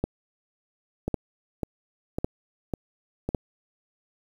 two click trains, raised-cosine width 2 ms, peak -11 / -14 dBFS, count 4 / 5, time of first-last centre 0.04-3.348 / 1.08-3.29 s, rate 0.907 / 1.81 Hz, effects 8-bit

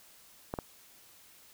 clicks, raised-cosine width 1 ms, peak -20 dBFS, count 2, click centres 0.539 / 0.588 s, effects white hiss -58 dBFS RMS until 1.53 s

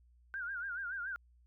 sine tone with vibrato, 1502 Hz, F#6, 26 cents sharp, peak -37 dBFS, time 0.34-1.16 s, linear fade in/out 0 ms, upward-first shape sine, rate 7 Hz, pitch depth 130 cents each way, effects added 60 Hz sine -62 dBFS peak until 1.46 s

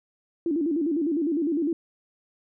sine tone with vibrato, 311.1 Hz, D#4, in tune, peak -22 dBFS, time 0.46-1.73 s, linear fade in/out 2 ms, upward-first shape square, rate 9.9 Hz, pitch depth 140 cents each way, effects none

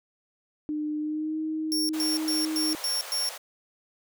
sine tone with pitch glide, 302.3 to 313.7 Hz, D#4 to D#4, -50 to +14 cents, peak -27 dBFS, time 0.69-2.75 s, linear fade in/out 0 ms, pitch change +64 cents, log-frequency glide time 0.98-1.38 s
sawtooth tone bursts, 5500 Hz, F8, 27 cents flat, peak -23 dBFS, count 6, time 1.72-3.29 s, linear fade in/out 0 ms, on 170 ms, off 110 ms
pink high-pass noise, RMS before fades -40 dBFS, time 1.93-3.38 s, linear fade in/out 10 ms, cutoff 490 Hz, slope 48 dB/octave
effects none

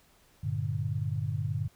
sine chord, G minor, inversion none, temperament equal, 98 / 116.54 / 146.83 Hz, G2 / Bb2 / D3, 0 / 0 / 0 cents, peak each -33 dBFS, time 0.43-1.68 s, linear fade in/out 10 ms, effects pink hiss -63 dBFS RMS until 1.75 s

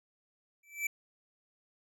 square tone with exponential growth, 2322 Hz, D7, 20 cents flat, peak -28 dBFS, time 0.63-0.87 s, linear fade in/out 5 ms, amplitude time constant 52 ms, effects none

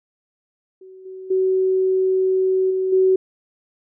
sine tone with level steps, 376.5 Hz, F#4, 30 cents sharp, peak -39 / -32 / -15 / -18 / -12 dBFS, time 0.81-3.16 s, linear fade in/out 5 ms, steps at 1.05 / 1.3 / 2.7 / 2.92 s, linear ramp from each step 10 ms, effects none

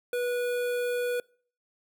square tone with notch filter, 488.5 Hz, B4, 19 cents flat, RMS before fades -29 dBFS, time 0.13-1.2 s, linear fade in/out 2 ms, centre 5700 Hz, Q 0.92, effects noise-tail reverb RT60 0.5 s tail -26 dB re dry

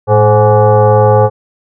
sine tone with frequency modulation, 207.7 Hz, G#3, in tune, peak -4 dBFS, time 0.07-1.3 s, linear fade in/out 50 ms, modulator 317 Hz, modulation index 2.2, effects none

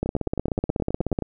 two click trains, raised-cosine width 2 ms, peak -10 / -13 dBFS, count 20 / 12, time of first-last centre 0.03-1.189 / 0.06-1.223 s, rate 16.4 / 9.46 Hz, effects none

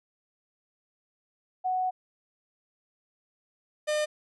sine / 45% pulse tone pair in turn, 741 / 605 Hz, F#5 / D#5, +2 / -49 cents, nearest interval major third, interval 351 cents, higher first, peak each -25 dBFS, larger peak neither, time 1.64-1.91 / 3.87-4.06 s, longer first, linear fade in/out 20 ms, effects resampled to 24000 Hz

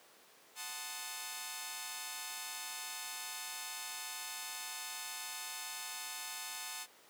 5% pulse chord, F# diminished seventh, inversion none, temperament equal, 740 / 880 / 1046.5 / 1244.5 Hz, F#5 / A5 / C6 / Eb6, 0 / 0 / 0 / 0 cents, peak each -37 / -33 / -37 / -36 dBFS, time 0.55-6.87 s, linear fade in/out 50 ms, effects pink hiss -61 dBFS RMS until 7.09 s + high-pass 400 Hz 12 dB/octave

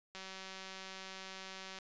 click train, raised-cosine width 0.2 ms, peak -30 dBFS, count 312, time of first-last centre 0.15-1.787 s, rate 190 Hz, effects resampled to 16000 Hz

